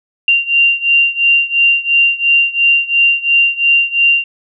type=beating tone pair; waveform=sine; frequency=2773 / 2775.9 Hz; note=F7 / F7; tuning=-13 / -11 cents; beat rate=2.9 Hz; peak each=-11 / -13 dBFS; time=0.28-4.24 s; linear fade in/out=2 ms; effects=none